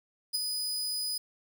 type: tone with ADSR envelope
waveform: sawtooth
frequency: 4978 Hz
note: D#8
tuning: in tune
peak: -23 dBFS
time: 0.33-1.18 s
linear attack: 20 ms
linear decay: 20 ms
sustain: -5 dB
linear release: 6 ms
effects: 10-bit